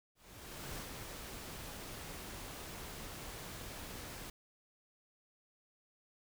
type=noise with ADSR envelope; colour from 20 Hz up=pink; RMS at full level=-44 dBFS; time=0.15-4.3 s; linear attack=610 ms; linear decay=130 ms; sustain=-3 dB; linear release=3 ms; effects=none